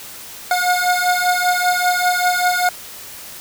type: beating tone pair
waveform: 25% pulse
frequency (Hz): 718 / 723.1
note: F5 / F#5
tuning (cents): +48 / -40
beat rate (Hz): 5.1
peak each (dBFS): -14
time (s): 0.51-2.69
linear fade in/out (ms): 2
effects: white hiss -35 dBFS RMS until 3.4 s